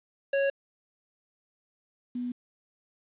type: tone pair in turn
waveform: square / sine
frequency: 553 / 245.7 Hz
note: C#5 / B3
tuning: -4 / -9 cents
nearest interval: octave + major second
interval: 1405 cents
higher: first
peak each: -24 / -30 dBFS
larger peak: first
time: 0.33-0.5 / 2.15-2.32 s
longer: neither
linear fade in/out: 5 ms
effects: resampled to 8000 Hz + 10-bit